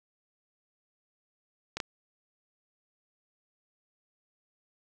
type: clicks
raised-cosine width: 0.2 ms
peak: -16 / -14 dBFS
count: 2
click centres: 1.77 / 1.802 s
effects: none